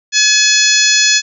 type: harmonic tone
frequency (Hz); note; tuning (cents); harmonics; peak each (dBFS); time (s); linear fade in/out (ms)
850; G#5; +40; 2 / 3 / 4 / 5 / 6 / 7 / 8; -16 / -16 / -16 / -16 / -16 / -16 / -16; 0.12-1.22; 50
effects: none